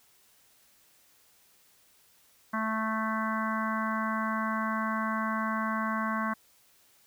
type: harmonic tone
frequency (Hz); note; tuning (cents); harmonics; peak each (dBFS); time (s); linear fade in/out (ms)
220; A3; 0; 1 / 3 / 4 / 5 / 6 / 7 / 8 / 9; -32 / -39 / -41 / -32 / -42 / -36 / -44 / -42; 2.53-6.34; 10
effects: white hiss -63 dBFS RMS until 7.06 s